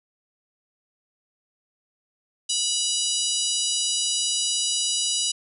harmonic tone, 977 Hz, B5, 19 cents flat, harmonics 3 / 4 / 5 / 6 / 7 / 8 / 9 / 10, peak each -28 / -29 / -30 / -31 / -31 / -32 / -33 / -33 dBFS, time 2.49-5.32 s, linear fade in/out 10 ms, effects none

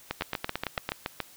two click trains, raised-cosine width 0.3 ms, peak -13 / -13 dBFS, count 8 / 8, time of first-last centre 0.21-1.203 / 0.11-0.89 s, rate 7.05 / 8.97 Hz, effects white hiss -53 dBFS RMS until 1.36 s

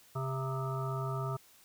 harmonic tone with a mistuned harmonic, 132.7 Hz, C3, 25 cents sharp, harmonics 1 / 3 / 5 / 7 / 9 / 10, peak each -34 / -42 / -43 / -46 / -43 / -43 dBFS, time 0.15-1.37 s, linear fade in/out 10 ms, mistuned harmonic 10, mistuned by -48 cents, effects white hiss -61 dBFS RMS until 1.64 s

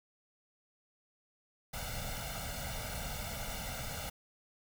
pink noise with comb filter, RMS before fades -40 dBFS, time 1.73-4.1 s, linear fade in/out 10 ms, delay 1.4 ms, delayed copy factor +0.9, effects none

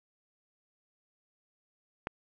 click, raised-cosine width 0.5 ms, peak -18 dBFS, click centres 2.071 s, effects none

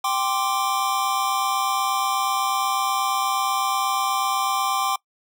square chord, G suspended fourth, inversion none, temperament equal, 784 / 1046.5 / 1174.7 Hz, G5 / C6 / D6, 0 / 0 / 0 cents, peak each -26 dBFS, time 0.04-4.96 s, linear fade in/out 5 ms, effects noise-tail reverb RT60 0.1 s tail -23 dB re dry

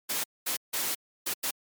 white noise bursts at uneven times, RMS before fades -30 dBFS, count 5, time 0.09-0.24 / 0.46-0.57 / 0.73-0.95 / 1.26-1.34 / 1.43-1.51 s, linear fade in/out 10 ms, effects high-pass 200 Hz 12 dB/octave + MP3 96 kbps

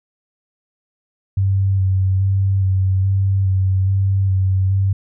sine tone with vibrato, 96 Hz, G2, 36 cents flat, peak -13 dBFS, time 1.37-4.93 s, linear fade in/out 5 ms, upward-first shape square, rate 1.2 Hz, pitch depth 20 cents each way, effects none

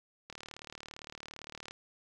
click train, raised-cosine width 0.2 ms, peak -27 dBFS, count 54, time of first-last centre 0.3-1.71 s, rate 37.6 Hz, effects none

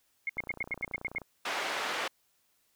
sine tone bursts, 2155 Hz, C#7, 49 cents flat, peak -29 dBFS, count 9, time 0.27-1.182 s, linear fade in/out 2 ms, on 24 ms, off 87 ms
click train, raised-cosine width 1 ms, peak -30 dBFS, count 26, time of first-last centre 0.37-1.217 s, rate 29.5 Hz
white band-pass noise, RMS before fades -34 dBFS, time 1.45-2.08 s, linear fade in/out 5 ms, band 420 to 2400 Hz, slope 12 dB/octave
effects white hiss -72 dBFS RMS until 2.75 s

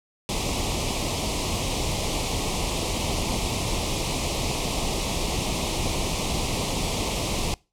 pink band-stop noise, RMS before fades -26 dBFS, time 0.29-7.54 s, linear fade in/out 0 ms, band 1100 to 2200 Hz, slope 48 dB/octave, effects noise-tail reverb RT60 0.3 s tail -24 dB re dry + low-pass 9000 Hz 12 dB/octave

